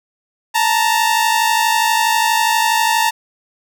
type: tone pair together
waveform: sawtooth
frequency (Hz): 880 / 932.3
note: A5 / A#5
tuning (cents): 0 / 0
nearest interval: minor second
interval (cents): 100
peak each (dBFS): -12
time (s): 0.54-3.11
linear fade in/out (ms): 20
effects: none